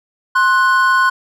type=tone pair together; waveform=triangle; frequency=1053.2 / 1480 Hz; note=C6 / F#6; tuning=+11 / 0 cents; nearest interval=tritone; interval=589 cents; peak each=-11 dBFS; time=0.35-1.1 s; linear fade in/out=10 ms; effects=none